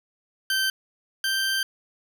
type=tone pair in turn; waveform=20% pulse; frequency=1552 / 1566.4 Hz; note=G6 / G6; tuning=-18 / -2 cents; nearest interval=unison; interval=16 cents; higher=second; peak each=-17 / -18 dBFS; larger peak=first; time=0.5-0.7 / 1.24-1.63 s; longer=second; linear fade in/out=2 ms; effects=9-bit